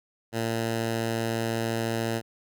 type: tone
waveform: 10% pulse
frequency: 114.2 Hz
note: A#2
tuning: 35 cents flat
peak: -18 dBFS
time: 0.32-2.22 s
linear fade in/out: 50 ms
effects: none